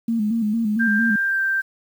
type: tone with vibrato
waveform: sine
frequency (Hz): 220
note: A3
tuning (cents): 0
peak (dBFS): -18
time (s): 0.08-1.16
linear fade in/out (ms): 5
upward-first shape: square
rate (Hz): 4.4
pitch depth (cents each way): 74
type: tone with pitch glide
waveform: sine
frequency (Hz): 1586 to 1570.5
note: G6 to G6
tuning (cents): +20 to +3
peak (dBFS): -18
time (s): 0.79-1.62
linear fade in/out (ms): 20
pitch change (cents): -17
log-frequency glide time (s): 1.26-1.39
effects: 8-bit